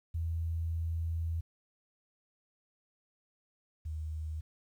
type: tone pair in turn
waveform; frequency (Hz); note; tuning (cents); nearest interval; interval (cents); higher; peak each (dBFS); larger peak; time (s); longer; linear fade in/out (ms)
sine; 82.41 / 78.22; E2 / D#2; 0 / +10; minor second; 90; first; -31 / -35; first; 0.14-1.41 / 3.85-4.41; first; 10
effects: 11-bit